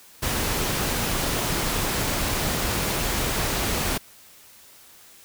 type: noise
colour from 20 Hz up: pink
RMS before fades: -25 dBFS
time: 0.22-3.98 s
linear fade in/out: 10 ms
effects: white hiss -50 dBFS RMS until 5.24 s